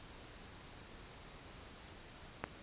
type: click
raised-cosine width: 0.5 ms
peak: -21 dBFS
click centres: 2.44 s
effects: pink hiss -54 dBFS RMS until 2.62 s + resampled to 8000 Hz

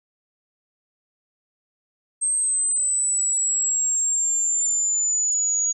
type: exponential sweep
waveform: sine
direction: down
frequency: 8372 to 6730 Hz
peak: -19 dBFS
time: 2.21-5.73 s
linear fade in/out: 20 ms
effects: none

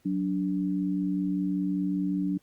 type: tone pair together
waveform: sine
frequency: 185 / 290.2 Hz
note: F#3 / D4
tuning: 0 / -21 cents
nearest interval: minor sixth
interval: 779 cents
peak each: -28 dBFS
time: 0.05-2.38 s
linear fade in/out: 10 ms
effects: pink hiss -67 dBFS RMS until 2.42 s + Opus 48 kbps

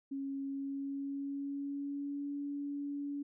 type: tone with pitch glide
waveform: sine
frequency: 274.4 to 285.1 Hz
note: C#4 to C#4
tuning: -17 to +49 cents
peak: -36 dBFS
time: 0.11-3.23 s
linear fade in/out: 10 ms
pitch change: +66 cents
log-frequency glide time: 0.43-2.33 s
effects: none

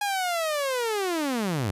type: linear sweep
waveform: sawtooth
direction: down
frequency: 830.6 to 87.31 Hz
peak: -21 dBFS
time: 0.01-1.71 s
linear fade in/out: 5 ms
effects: resampled to 32000 Hz

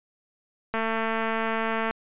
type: click train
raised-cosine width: 0.5 ms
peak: -13 dBFS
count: 263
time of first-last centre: 0.74-1.91 s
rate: 224 Hz
effects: resampled to 8000 Hz

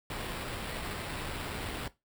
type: noise with sample-and-hold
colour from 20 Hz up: pink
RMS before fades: -38 dBFS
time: 0.1-1.88 s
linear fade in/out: 2 ms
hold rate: 6300 Hz
effects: noise-tail reverb RT60 0.2 s tail -17 dB re dry

